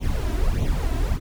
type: noise with flanger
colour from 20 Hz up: brown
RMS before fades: -22 dBFS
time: 0-1.2 s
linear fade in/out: 50 ms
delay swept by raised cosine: 0.3 to 3.1 ms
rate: 1.6 Hz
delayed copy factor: +0.75
effects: none